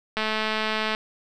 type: click train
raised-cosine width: 0.3 ms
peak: -10 dBFS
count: 170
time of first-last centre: 0.17-0.949 s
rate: 217 Hz
effects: none